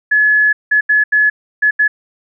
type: tone bursts at uneven times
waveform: sine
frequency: 1705 Hz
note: G#6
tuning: 45 cents sharp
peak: -8 dBFS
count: 6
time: 0.11-0.53 / 0.71-0.81 / 0.89-1.04 / 1.12-1.3 / 1.62-1.71 / 1.79-1.88 s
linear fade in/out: 10 ms
effects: none